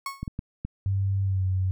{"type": "tone with exponential decay", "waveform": "35% pulse", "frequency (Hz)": 1100, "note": "C#6", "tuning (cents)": -14, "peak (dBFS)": -25, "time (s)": [0.06, 0.28], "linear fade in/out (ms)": 2, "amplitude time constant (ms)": 46}
{"type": "clicks", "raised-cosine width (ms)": 5, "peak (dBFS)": -18, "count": 4, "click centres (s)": [0.23, 0.278, 0.391, 0.65]}
{"type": "tone with pitch glide", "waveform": "sine", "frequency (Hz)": [97.6, 93.68], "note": ["G2", "F#2"], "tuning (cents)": [-7, 22], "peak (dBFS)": -22, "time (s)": [0.86, 1.71], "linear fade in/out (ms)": 0, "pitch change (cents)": -71, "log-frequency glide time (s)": [1.23, 1.44]}
{"effects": []}